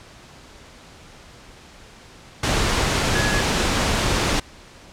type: tone in noise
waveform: sine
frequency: 1686 Hz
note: G#6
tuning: 26 cents sharp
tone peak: -24 dBFS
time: 3.15-3.41 s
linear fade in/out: 5 ms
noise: pink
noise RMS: -20 dBFS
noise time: 2.43-4.4 s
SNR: -7 dB
effects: pink hiss -45 dBFS RMS until 4.92 s + low-pass 7000 Hz 12 dB/octave